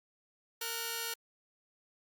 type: tone pair together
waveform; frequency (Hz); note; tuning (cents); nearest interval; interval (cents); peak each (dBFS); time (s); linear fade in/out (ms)
5% pulse; 459.9 / 1453.4; A#4 / F#6; -23 / -31; octave + minor sixth; 1992; -27; 0.61-1.14; 5
effects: Opus 48 kbps